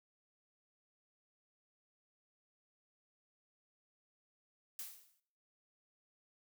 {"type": "noise with exponential decay", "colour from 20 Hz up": "blue", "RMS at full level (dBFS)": -42, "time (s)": [4.79, 5.2], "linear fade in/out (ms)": 2, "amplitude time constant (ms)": 89, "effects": ["noise-tail reverb RT60 0.6 s tail -18 dB re dry"]}